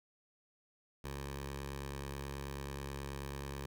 10% pulse tone with notch filter, 69.3 Hz, C#2, in tune, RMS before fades -43 dBFS, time 1.04-3.66 s, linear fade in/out 5 ms, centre 250 Hz, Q 1.4, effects none

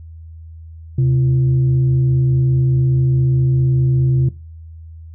sine tone with frequency modulation, 130.81 Hz, C3, in tune, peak -11 dBFS, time 0.98-4.29 s, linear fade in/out 5 ms, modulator 207 Hz, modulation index 0.29, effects noise-tail reverb RT60 0.3 s tail -19 dB re dry + added 81 Hz sine -33 dBFS peak until 5.14 s

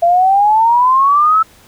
sine exponential sweep, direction up, 675 to 1324 Hz, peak -7 dBFS, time 0.02-1.43 s, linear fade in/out 10 ms, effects pink hiss -45 dBFS RMS until 1.67 s

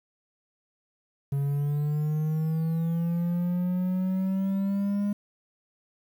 triangle linear sweep, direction up, 138.8 to 205 Hz, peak -22 dBFS, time 1.32-5.13 s, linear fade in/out 5 ms, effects 9-bit

